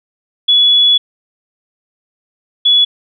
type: tone pair in turn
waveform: sine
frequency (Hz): 3400 / 3400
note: G#7 / G#7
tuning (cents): +40 / +40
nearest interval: unison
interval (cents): 0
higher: neither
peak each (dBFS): -6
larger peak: neither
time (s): 0.48-0.98 / 2.65-2.85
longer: first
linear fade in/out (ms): 10
effects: none